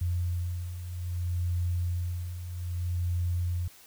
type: beating tone pair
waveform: sine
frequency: 87.31 / 87.93 Hz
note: F2 / F2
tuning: 0 / +12 cents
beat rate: 0.62 Hz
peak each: -35 / -29 dBFS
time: 0.01-3.68 s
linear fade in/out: 5 ms
effects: white hiss -54 dBFS RMS until 3.86 s